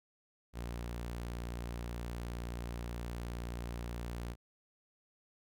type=tone; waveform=sawtooth; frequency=59 Hz; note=A#1; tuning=22 cents sharp; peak=-35 dBFS; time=0.53-4.36 s; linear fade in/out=50 ms; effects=none